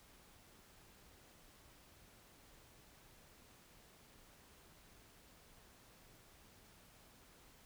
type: silence
effects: pink hiss -64 dBFS RMS until 7.65 s